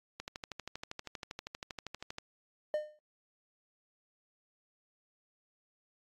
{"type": "click train", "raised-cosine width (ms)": 0.2, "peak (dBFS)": -23, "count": 26, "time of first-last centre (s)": [0.2, 2.184], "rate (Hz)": 12.6}
{"type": "tone with exponential decay", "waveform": "triangle", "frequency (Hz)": 606, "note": "D#5", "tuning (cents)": -46, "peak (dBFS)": -25, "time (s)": [2.74, 2.99], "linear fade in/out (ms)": 1, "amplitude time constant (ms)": 53}
{"effects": ["AAC 32 kbps"]}